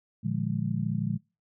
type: chord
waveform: sine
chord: Bb dominant seventh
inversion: none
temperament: equal with one note detuned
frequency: 116.54 / 149.57 / 174.61 / 207.7 Hz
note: Bb2 / D3 / F3 / Ab3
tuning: 0 / +32 / 0 / 0 cents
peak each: -32 dBFS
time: 0.23-1.18 s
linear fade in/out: 20 ms
effects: noise-tail reverb RT60 0.3 s tail -26 dB re dry